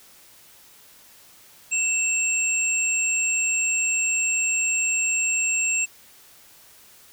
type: tone pair together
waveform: sine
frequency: 2662 / 7529 Hz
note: E7 / A#8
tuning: +16 / +16 cents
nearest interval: octave + tritone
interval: 1800 cents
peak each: -23 / -23 dBFS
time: 1.71-5.86 s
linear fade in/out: 20 ms
effects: white hiss -51 dBFS RMS until 7.12 s